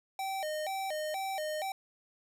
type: tone with vibrato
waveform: square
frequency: 689 Hz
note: F5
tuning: 24 cents flat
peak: -34 dBFS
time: 0.19-1.72 s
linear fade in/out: 2 ms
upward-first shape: square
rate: 2.1 Hz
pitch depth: 200 cents each way
effects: none